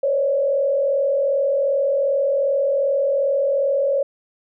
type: tone with frequency modulation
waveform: sine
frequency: 554.4 Hz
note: C#5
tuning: in tune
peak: -16 dBFS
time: 0.03-4.03 s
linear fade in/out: 5 ms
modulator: 42.6 Hz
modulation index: 0.78
effects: none